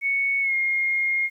sine tone with pitch glide, 2217 to 2137 Hz, C#7 to C7, 0 to +36 cents, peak -20 dBFS, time 0.01-1.3 s, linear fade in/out 50 ms, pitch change -64 cents, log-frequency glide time 0.41-0.54 s, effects 10-bit

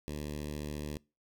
10% pulse tone with notch filter, 74.3 Hz, D2, 21 cents sharp, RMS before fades -39 dBFS, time 0.08-0.97 s, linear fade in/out 0 ms, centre 1300 Hz, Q 1, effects noise-tail reverb RT60 0.3 s tail -25 dB re dry

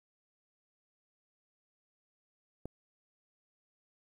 click, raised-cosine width 2 ms, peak -27 dBFS, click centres 2.656 s, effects 10-bit

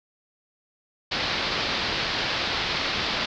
white low-pass noise, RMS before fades -27 dBFS, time 1.11-3.26 s, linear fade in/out 10 ms, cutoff 4800 Hz, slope 48 dB/octave, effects none

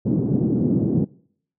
white band-pass noise, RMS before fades -20 dBFS, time 0.05-1.05 s, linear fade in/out 10 ms, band 120 to 300 Hz, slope 24 dB/octave, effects noise-tail reverb RT60 0.6 s tail -23 dB re dry

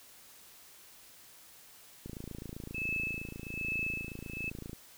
click train, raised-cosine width 3 ms, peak -29 dBFS, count 75, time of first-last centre 2.06-4.731 s, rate 27.7 Hz
sine tone with tremolo, 2608 Hz, E7, 19 cents flat, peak -31 dBFS, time 2.74-4.5 s, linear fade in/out 10 ms, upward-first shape sine, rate 1.2 Hz, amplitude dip 95%
effects white hiss -56 dBFS RMS until 4.97 s

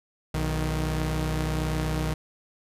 sawtooth tone pair together, 61.37 / 156 Hz, B1 / D#3, -10 / +5 cents, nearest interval octave + major third, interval 1615 cents, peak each -24 / -24 dBFS, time 0.34-2.14 s, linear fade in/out 5 ms, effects resampled to 32000 Hz

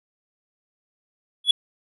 triangle tone with exponential growth, 3386 Hz, G#7, 33 cents sharp, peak -7 dBFS, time 1.44-1.51 s, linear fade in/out 5 ms, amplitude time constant 15 ms, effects resampled to 32000 Hz

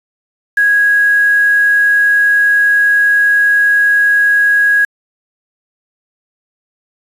sine tone with quantisation, 1655 Hz, G#6, 6 cents flat, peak -7 dBFS, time 0.57-4.85 s, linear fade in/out 5 ms, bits 5, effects resampled to 32000 Hz

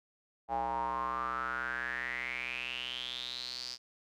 square tone with band-pass filter sweep, 62.3 Hz, B1, 16 cents sharp, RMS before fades -37 dBFS, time 0.48-3.78 s, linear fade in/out 50 ms, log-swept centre 780 to 5000 Hz, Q 8.5, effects none

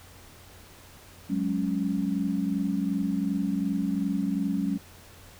sine chord, F# suspended second, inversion none, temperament equal, 185 / 207.7 / 277.2 Hz, F#3 / G#3 / C#4, 0 / 0 / 0 cents, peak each -29 dBFS, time 1.29-4.78 s, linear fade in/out 20 ms, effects added 89 Hz sine -54 dBFS peak until 5.39 s + pink hiss -51 dBFS RMS until 5.39 s

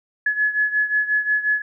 sine beating tone pair, 1700 / 1705.6 Hz, G#6 / G#6, +40 / +46 cents, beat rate 5.6 Hz, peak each -19 / -23 dBFS, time 0.26-1.62 s, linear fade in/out 5 ms, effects none

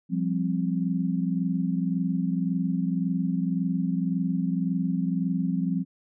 sine chord, F suspended second, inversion none, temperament just, 174.61 / 196.44 / 261.9 Hz, F3 / G3 / C4, 0 / +4 / +2 cents, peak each -26 / -29 / -29 dBFS, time 0.09-5.85 s, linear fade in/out 50 ms, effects none

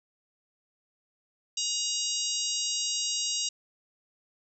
harmonic tone with a mistuned harmonic, 950 Hz, A#5, 33 cents sharp, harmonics 3 / 4 / 5 / 6 / 7 / 8, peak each -35 / -35 / -35 / -35 / -35 / -35 dBFS, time 1.57-3.49 s, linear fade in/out 5 ms, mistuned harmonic 7, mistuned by -32 cents, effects none

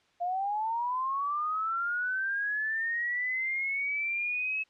sine linear sweep, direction up, 690 to 2590 Hz, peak -28 dBFS, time 0.2-4.64 s, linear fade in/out 20 ms, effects white hiss -67 dBFS RMS until 4.69 s + low-pass 4000 Hz 12 dB/octave

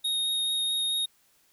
square tone with vibrato, 3729 Hz, A#7, in tune, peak -26 dBFS, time 0.04-1.06 s, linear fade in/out 10 ms, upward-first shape sine, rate 4.6 Hz, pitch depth 9 cents each way, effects white hiss -65 dBFS RMS until 1.52 s

